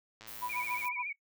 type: click train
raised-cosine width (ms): 0.2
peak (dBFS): -32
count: 72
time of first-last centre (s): 0.21-0.855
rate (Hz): 110
type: noise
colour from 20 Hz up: violet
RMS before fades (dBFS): -46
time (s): 0.27-0.89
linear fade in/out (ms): 10
type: tone with tremolo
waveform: sine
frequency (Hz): 987.8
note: B5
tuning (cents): 0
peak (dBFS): -33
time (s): 0.41-1.03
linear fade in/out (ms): 20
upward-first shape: sine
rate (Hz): 7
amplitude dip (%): 100
type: tone with vibrato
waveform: sine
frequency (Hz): 2322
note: D7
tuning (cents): -20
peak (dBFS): -35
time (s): 0.49-1.13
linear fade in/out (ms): 10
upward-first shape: sine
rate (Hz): 14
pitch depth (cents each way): 83
effects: noise-tail reverb RT60 0.1 s tail -19 dB re dry